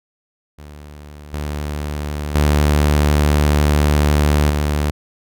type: tone with level steps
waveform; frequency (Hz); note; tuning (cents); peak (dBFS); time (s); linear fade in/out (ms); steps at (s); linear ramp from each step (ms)
sawtooth; 74; D2; +14; -31 / -18 / -8 / -12; 0.58-4.91; 10; 1.33 / 2.35 / 4.5; 5
effects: none